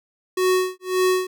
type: tone with tremolo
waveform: square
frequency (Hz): 370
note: F#4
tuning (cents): 0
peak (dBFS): -16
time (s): 0.37-1.27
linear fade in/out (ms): 5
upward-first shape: sine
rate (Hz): 1.8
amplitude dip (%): 100
effects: none